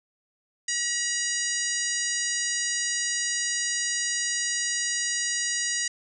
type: harmonic tone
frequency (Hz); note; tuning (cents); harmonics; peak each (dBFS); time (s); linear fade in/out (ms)
960; B5; -49; 2 / 3 / 4 / 5 / 6 / 7 / 8 / 9; -31 / -37 / -39 / -34 / -34 / -29 / -39 / -37; 0.68-5.88; 5
effects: none